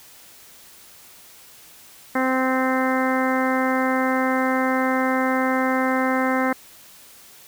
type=harmonic tone; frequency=260 Hz; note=C4; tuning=11 cents flat; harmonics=1 / 2 / 3 / 4 / 5 / 6 / 7 / 8; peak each=-22 / -25 / -27 / -28 / -29 / -30 / -30 / -31 dBFS; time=2.15-6.53 s; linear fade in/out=5 ms; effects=white hiss -47 dBFS RMS until 7.47 s

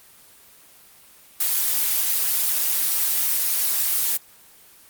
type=noise; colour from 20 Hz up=blue; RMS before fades=-21 dBFS; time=1.4-4.17 s; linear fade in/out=5 ms; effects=white hiss -50 dBFS RMS until 4.89 s + Opus 24 kbps

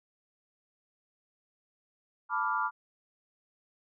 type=chord; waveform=sine; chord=B half-diminished seventh; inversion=third; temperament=equal; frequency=880 / 987.8 / 1174.7 / 1396.9 Hz; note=A5 / B5 / D6 / F6; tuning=0 / 0 / 0 / 0 cents; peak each=-35 / -33 / -32 / -33 dBFS; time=2.29-2.71 s; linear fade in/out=50 ms; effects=none

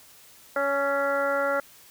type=harmonic tone with a mistuned harmonic; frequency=280 Hz; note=C#4; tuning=18 cents sharp; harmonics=1 / 2 / 3 / 4 / 5 / 6 / 7; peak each=-37 / -25 / -34 / -37 / -27 / -37 / -37 dBFS; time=0.56-1.6 s; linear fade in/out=2 ms; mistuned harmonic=5; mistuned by=-22 cents; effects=white hiss -52 dBFS RMS until 1.9 s

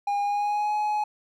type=tone with pitch glide; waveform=triangle; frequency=812 to 842.6 Hz; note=G#5 to G#5; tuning=-39 to +25 cents; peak=-21 dBFS; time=0.07-1.04 s; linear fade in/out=5 ms; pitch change=+64 cents; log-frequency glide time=0.21-0.74 s; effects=none

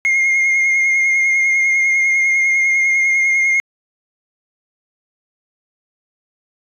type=tone with vibrato; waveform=sine; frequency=2135 Hz; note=C7; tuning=34 cents sharp; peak=-9 dBFS; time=0.05-3.6 s; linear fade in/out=0 ms; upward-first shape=sine; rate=10 Hz; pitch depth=23 cents each way; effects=tanh soft clip ceiling -11 dBFS

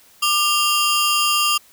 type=ring-modulated tone; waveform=sawtooth; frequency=1990 Hz; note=B6; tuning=13 cents sharp; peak=-9 dBFS; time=0.22-1.58 s; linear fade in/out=10 ms; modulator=797 Hz; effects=white hiss -51 dBFS RMS until 1.72 s

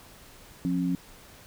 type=tone pair together; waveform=sine; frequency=176.25 / 270.7 Hz; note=F3 / C#4; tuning=+16 / -41 cents; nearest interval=perfect fifth; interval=743 cents; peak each=-27 dBFS; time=0.65-0.95 s; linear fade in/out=0 ms; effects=pink hiss -51 dBFS RMS until 1.46 s

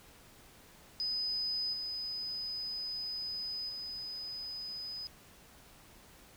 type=tone with level steps; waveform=sine; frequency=5010 Hz; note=D#8; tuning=11 cents sharp; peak=-32 / -36 / -39 dBFS; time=1-5.07 s; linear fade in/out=0 ms; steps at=1.73 / 3.69 s; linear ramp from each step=5 ms; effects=pink hiss -58 dBFS RMS until 6.36 s

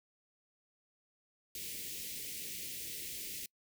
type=band-stop noise; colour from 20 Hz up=white; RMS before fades=-43 dBFS; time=1.55-3.46 s; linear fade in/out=2 ms; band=500 to 2000 Hz; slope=48 dB/octave; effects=noise-tail reverb RT60 0.1 s tail -26 dB re dry

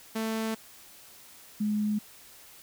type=tone pair in turn; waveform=sawtooth / sine; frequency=221.9 / 210.4 Hz; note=A3 / G#3; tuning=+15 / +23 cents; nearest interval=minor second; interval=92 cents; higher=first; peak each=-25 dBFS; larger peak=neither; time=0.15-0.55 / 1.6-1.99 s; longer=first; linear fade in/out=10 ms; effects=white hiss -52 dBFS RMS until 2.62 s

